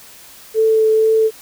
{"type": "tone with vibrato", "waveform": "sine", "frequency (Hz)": 440, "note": "A4", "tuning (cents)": 0, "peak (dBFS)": -10, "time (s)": [0.54, 1.31], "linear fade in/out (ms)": 50, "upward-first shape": "triangle", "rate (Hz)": 2.1, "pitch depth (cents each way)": 12, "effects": ["white hiss -41 dBFS RMS until 1.41 s"]}